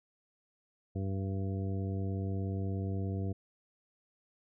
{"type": "harmonic tone", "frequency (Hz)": 96.8, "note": "G2", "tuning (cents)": -21, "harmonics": [1, 2, 3, 4, 5, 7], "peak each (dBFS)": [-33, -39, -43, -45, -47, -50], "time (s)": [0.95, 3.33], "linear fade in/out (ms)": 10, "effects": []}